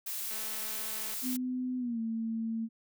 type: noise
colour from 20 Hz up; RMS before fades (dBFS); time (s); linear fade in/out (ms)
blue; -37; 0.06-1.37; 10
type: click train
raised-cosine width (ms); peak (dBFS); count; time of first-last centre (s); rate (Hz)
0.2; -29; 181; 0.31-1.139; 217
type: tone with pitch glide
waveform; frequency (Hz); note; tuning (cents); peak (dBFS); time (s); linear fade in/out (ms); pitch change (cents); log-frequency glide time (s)
sine; 253.1 to 225.5; B3 to A3; +43 to +43; -31; 1.22-2.69; 50; -200; 1.78-2
effects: none